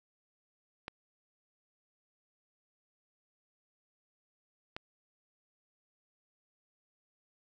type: clicks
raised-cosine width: 0.3 ms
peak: -23 dBFS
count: 2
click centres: 0.881 / 4.765 s
effects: none